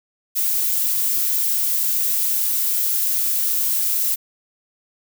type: noise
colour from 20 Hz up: violet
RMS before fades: -20 dBFS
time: 0.35-4.16 s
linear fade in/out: 20 ms
effects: none